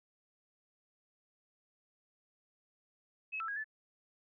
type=tone with pitch steps; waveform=sine; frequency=2576 / 1327 / 1643 / 1742 Hz; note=E7 / E6 / G#6 / A6; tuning=-41 / +11 / -19 / -18 cents; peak=-36 dBFS; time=3.32-3.644 s; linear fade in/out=20 ms; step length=81 ms; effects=none